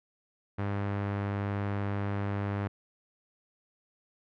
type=tone with low-pass filter; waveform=sawtooth; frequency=100.7 Hz; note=G2; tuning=47 cents sharp; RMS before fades=-32 dBFS; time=0.58-2.68 s; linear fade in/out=10 ms; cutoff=1800 Hz; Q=1.1; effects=none